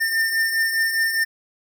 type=beating tone pair; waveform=square; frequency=1800 / 1804.9 Hz; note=A6 / A6; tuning=+39 / +44 cents; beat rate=4.9 Hz; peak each=-28 / -20 dBFS; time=0-1.25 s; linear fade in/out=20 ms; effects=none